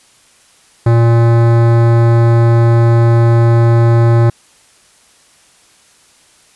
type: tone with hard clipping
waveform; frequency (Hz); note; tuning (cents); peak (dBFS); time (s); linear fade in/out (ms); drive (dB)
sine; 116.54; A#2; 0; -8; 0.86-4.3; 5; 18
effects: white hiss -48 dBFS RMS until 6.55 s + resampled to 24000 Hz